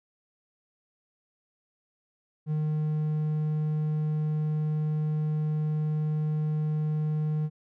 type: tone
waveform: triangle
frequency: 153.2 Hz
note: D#3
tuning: 27 cents flat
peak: -23 dBFS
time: 2.46-7.5 s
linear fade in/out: 50 ms
effects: none